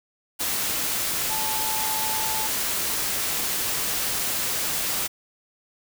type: tone in noise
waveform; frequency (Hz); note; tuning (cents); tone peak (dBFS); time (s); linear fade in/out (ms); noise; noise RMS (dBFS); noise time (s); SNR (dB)
sine; 873; A5; -14; -30; 1.29-2.48; 20; white; -26; 0.39-5.08; -7
effects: none